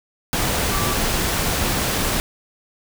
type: tone in noise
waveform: sine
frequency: 1162 Hz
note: D6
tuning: 19 cents flat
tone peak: -27 dBFS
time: 0.72-0.94 s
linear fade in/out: 0 ms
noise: pink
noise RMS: -21 dBFS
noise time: 0.33-2.2 s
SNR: -9 dB
effects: none